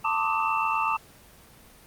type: tone cluster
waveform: sine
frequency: 890 / 1055 / 1174 / 1262 / 2680 Hz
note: A5 / C6 / D6 / D#6 / E7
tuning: +20 / +14 / -1 / +24 / +28 cents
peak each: -27 / -34 / -27 / -31 / -31 dBFS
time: 0.04-0.97 s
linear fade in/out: 10 ms
effects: pink hiss -52 dBFS RMS until 1.86 s + Opus 24 kbps